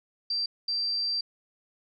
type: tone bursts at uneven times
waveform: sine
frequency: 4699 Hz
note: D8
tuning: in tune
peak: -26 dBFS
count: 2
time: 0.3-0.46 / 0.68-1.21 s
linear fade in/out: 5 ms
effects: none